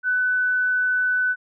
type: tone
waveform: sine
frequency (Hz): 1499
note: F#6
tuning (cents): +22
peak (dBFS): -18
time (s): 0.03-1.36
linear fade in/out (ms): 50
effects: none